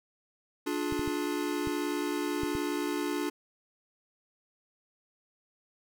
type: chord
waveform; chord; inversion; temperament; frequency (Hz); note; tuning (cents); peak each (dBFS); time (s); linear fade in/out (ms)
square; D diminished; none; just; 293.7 / 352.4 / 422.9; D4 / F4 / Ab4; 0 / +16 / +31; -33 / -35 / -38; 0.66-3.3; 10
type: clicks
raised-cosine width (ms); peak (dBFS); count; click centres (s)
5; -25; 6; 0.924 / 0.994 / 1.077 / 1.673 / 2.434 / 2.552
effects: none